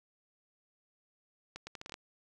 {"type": "accelerating click train", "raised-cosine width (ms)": 0.2, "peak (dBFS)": -26, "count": 8, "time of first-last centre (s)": [1.56, 1.941], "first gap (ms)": 110, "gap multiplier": 0.75, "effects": []}